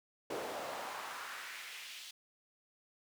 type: noise with high-pass filter sweep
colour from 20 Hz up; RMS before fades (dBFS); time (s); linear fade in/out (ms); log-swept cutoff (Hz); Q
brown; -44; 0.3-2.11; 5; 440 to 3600; 1.7
effects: none